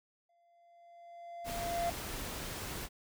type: tone with exponential growth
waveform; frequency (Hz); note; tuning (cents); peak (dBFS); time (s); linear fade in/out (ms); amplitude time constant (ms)
triangle; 688; F5; -26; -28; 0.29-1.9; 5; 350
type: noise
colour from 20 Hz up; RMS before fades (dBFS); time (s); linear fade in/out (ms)
pink; -41; 1.44-2.89; 50
effects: none